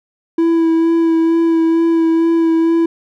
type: tone with vibrato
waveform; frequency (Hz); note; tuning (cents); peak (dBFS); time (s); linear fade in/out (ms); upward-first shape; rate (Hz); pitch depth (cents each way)
triangle; 329.6; E4; 0; -8; 0.38-2.86; 5; sine; 2.2; 17
effects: none